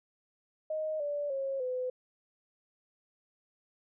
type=tone with pitch steps; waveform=sine; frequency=623 / 581.3 / 542.4 / 506 Hz; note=D#5 / D5 / C#5 / B4; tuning=+2 / -18 / -38 / +42 cents; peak=-31 dBFS; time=0.7-1.9 s; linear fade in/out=5 ms; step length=300 ms; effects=none